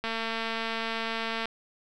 click train, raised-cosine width 0.3 ms, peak -16 dBFS, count 321, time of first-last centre 0.04-1.456 s, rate 226 Hz, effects none

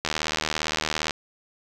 click train, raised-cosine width 0.2 ms, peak -7 dBFS, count 83, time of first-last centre 0.05-1.108 s, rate 77.5 Hz, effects none

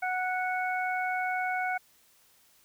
harmonic tone, 738 Hz, F#5, 5 cents flat, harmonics 1 / 2 / 3, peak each -30 / -33 / -35 dBFS, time 0.02-1.78 s, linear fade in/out 10 ms, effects white hiss -63 dBFS RMS until 2.64 s

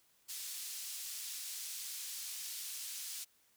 pink band-pass noise, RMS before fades -44 dBFS, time 0.28-3.25 s, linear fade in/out 20 ms, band 4800 to 16000 Hz, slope 12 dB/octave, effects white hiss -71 dBFS RMS until 3.56 s

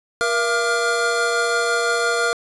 square tone cluster, 473.3 / 679 / 1180 / 1414 Hz, A#4 / F5 / D6 / F6, +26 / -49 / +8 / +21 cents, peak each -23 / -26 / -28 / -22 dBFS, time 0.21-2.33 s, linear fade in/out 0 ms, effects resampled to 24000 Hz + 8-bit

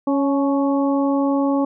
harmonic tone with a mistuned harmonic, 277.2 Hz, C#4, in tune, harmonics 1 / 2 / 3 / 4, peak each -17 / -23 / -27 / -29 dBFS, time 0.07-1.65 s, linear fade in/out 5 ms, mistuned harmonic 3, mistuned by +37 cents, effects none

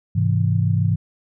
sine chord, Ab augmented, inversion none, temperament equal, 103.83 / 130.81 / 164.81 Hz, Ab2 / C3 / E3, 0 / 0 / 0 cents, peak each -18 / -22 / -21 dBFS, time 0.15-0.96 s, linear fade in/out 10 ms, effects none

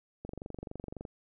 click train, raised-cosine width 2 ms, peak -27 dBFS, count 20, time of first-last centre 0.25-1.052 s, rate 23.7 Hz, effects none

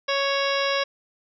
harmonic tone, 554.4 Hz, C#5, in tune, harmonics 1 / 2 / 3 / 4 / 5 / 6 / 7 / 9 / 10, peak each -25 / -28 / -30 / -31 / -32 / -33 / -33 / -35 / -35 dBFS, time 0.08-0.84 s, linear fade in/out 10 ms, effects none

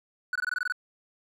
triangle tone bursts, 1480 Hz, F#6, in tune, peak -24 dBFS, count 9, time 0.33-0.723 s, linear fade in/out 2 ms, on 25 ms, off 21 ms, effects none

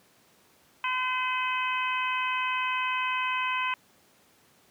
harmonic tone, 510 Hz, C5, 44 cents flat, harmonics 2 / 3 / 4 / 5 / 6, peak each -29 / -35 / -36 / -31 / -38 dBFS, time 0.84-3.74 s, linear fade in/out 2 ms, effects pink hiss -61 dBFS RMS until 4.7 s + high-pass 150 Hz 12 dB/octave

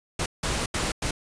pink noise bursts at uneven times, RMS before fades -27 dBFS, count 4, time 0.19-0.26 / 0.43-0.66 / 0.74-0.92 / 1.02-1.11 s, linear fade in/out 5 ms, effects resampled to 22050 Hz

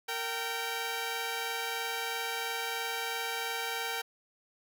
10% pulse tone pair together, 461 / 776 Hz, A#4 / G5, -19 / -18 cents, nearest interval major sixth, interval 901 cents, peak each -28 / -27 dBFS, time 0.08-4.02 s, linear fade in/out 10 ms, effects none

